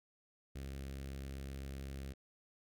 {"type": "tone with notch filter", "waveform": "sawtooth", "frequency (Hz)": 67.8, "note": "C#2", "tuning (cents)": -38, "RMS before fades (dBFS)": -45, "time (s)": [0.55, 2.13], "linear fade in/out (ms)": 10, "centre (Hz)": 940, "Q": 1, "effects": ["Opus 48 kbps"]}